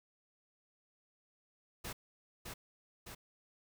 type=noise with echo; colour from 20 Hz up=pink; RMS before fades=-43 dBFS; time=1.84-1.93 s; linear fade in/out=10 ms; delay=610 ms; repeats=2; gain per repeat=-3 dB; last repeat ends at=3.15 s; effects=none